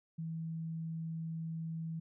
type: tone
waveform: sine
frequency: 162.7 Hz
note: E3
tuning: 22 cents flat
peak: -37 dBFS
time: 0.18-2 s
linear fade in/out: 10 ms
effects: none